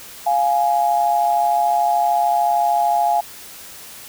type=tone pair together; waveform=sine; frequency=699.6 / 833 Hz; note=F5 / G#5; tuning=+3 / +5 cents; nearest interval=minor third; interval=302 cents; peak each=-17 dBFS; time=0.26-3.21 s; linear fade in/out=10 ms; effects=white hiss -38 dBFS RMS until 4.08 s